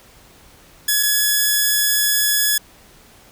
5% pulse tone pair in turn, 1696 / 1696 Hz, G#6 / G#6, +36 / +36 cents, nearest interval unison, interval 0 cents, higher neither, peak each -4 / -4 dBFS, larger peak neither, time 0.88-1.03 / 1.03-2.58 s, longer second, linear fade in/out 5 ms, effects pink hiss -48 dBFS RMS until 3.31 s

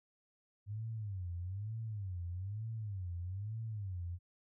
sine tone with vibrato, 99 Hz, G2, 18 cents sharp, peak -38 dBFS, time 0.66-4.19 s, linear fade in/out 50 ms, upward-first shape sine, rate 1.1 Hz, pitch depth 230 cents each way, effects none

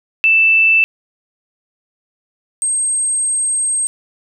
sine tone pair in turn, 2649 / 8410 Hz, E7 / C9, +8 / +8 cents, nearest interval octave + minor sixth, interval 2000 cents, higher second, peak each -8 / -14 dBFS, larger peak first, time 0.24-0.84 / 2.62-3.87 s, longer second, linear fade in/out 0 ms, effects none

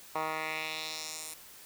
10% pulse tone with band-pass filter sweep, 157.1 Hz, D#3, 17 cents sharp, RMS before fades -37 dBFS, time 0.15-1.34 s, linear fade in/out 5 ms, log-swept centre 1100 to 10000 Hz, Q 1.8, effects white hiss -52 dBFS RMS until 1.65 s

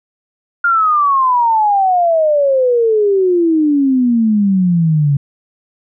sine exponential sweep, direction down, 1417 to 138.59 Hz, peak -9 dBFS, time 0.64-5.17 s, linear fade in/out 5 ms, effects none

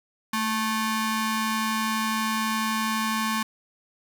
sawtooth ring-modulated tone, 657 Hz, E5, 6 cents flat, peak -17 dBFS, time 0.33-3.43 s, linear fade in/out 5 ms, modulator 435 Hz, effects none

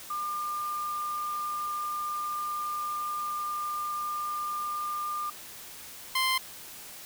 sine / 15% pulse tone pair in turn, 1200 / 1043.6 Hz, D6 / C6, +37 / -5 cents, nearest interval major second, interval 242 cents, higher first, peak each -30 / -18 dBFS, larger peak second, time 0.1-5.3 / 6.15-6.38 s, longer first, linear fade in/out 5 ms, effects white hiss -45 dBFS RMS until 7.05 s

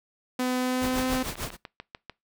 sawtooth tone with pitch glide, 252.5 to 257.4 Hz, B3 to C4, +39 to -28 cents, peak -21 dBFS, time 0.39-1.23 s, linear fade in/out 5 ms, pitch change +33 cents, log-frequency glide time 0.58-1.09 s
pink noise with tremolo, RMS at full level -30 dBFS, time 0.8-1.57 s, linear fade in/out 50 ms, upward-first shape triangle, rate 6.7 Hz, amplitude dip 100%
click train, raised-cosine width 0.3 ms, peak -22 dBFS, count 9, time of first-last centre 0.91-2.097 s, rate 6.74 Hz
effects noise-tail reverb RT60 0.2 s tail -22 dB re dry

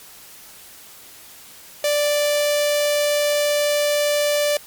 sawtooth tone with notch filter, 587.3 Hz, D5, in tune, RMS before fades -19 dBFS, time 1.84-4.57 s, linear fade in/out 2 ms, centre 1300 Hz, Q 1.2, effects white hiss -43 dBFS RMS until 4.66 s + MP3 96 kbps

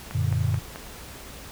click train, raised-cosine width 0.5 ms, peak -21 dBFS, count 4, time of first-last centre 0.11-0.759 s, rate 4.62 Hz
sine chord, Gb augmented, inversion none, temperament equal, 92.5 / 116.54 / 146.83 Hz, Gb2 / Bb2 / D3, 0 / 0 / 0 cents, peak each -25 / -25 / -27 dBFS, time 0.12-0.61 s, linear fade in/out 50 ms
effects added 60 Hz sine -46 dBFS peak until 1.51 s + pink hiss -42 dBFS RMS until 1.51 s

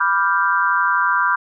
sine chord, G dominant seventh, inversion first, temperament equal, 987.8 / 1174.7 / 1396.9 / 1568 Hz, B5 / D6 / F6 / G6, 0 / 0 / 0 / 0 cents, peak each -20 dBFS, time 0-1.36 s, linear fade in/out 10 ms, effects none

